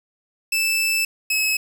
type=tone pair in turn; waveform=sawtooth; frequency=2637 / 2574 Hz; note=E7 / E7; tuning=0 / -42 cents; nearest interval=unison; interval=42 cents; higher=first; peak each=-15 dBFS; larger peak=neither; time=0.52-1.05 / 1.3-1.57 s; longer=first; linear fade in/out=5 ms; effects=7-bit